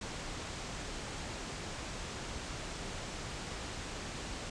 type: low-pass noise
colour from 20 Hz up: pink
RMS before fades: -42 dBFS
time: 0.01-4.5 s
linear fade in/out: 5 ms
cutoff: 8400 Hz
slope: 48 dB/octave
effects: none